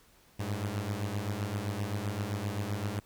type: beating tone pair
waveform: sawtooth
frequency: 98.7 / 106.4 Hz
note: G2 / G#2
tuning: +12 / +42 cents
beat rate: 7.7 Hz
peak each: -31 dBFS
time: 0.39-3 s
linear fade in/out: 10 ms
effects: pink hiss -62 dBFS RMS until 3.05 s